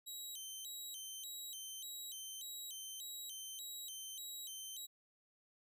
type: tone with vibrato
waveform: 15% pulse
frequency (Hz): 3458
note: A7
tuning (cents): -31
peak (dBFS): -39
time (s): 0.06-4.87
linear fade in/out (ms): 20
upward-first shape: square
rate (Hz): 1.7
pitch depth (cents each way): 190
effects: none